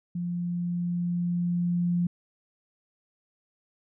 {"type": "tone with level ramp", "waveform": "sine", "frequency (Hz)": 174.61, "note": "F3", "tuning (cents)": 0, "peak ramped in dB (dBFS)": [-28, -22], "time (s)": [0.15, 2.07], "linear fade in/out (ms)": 5, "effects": []}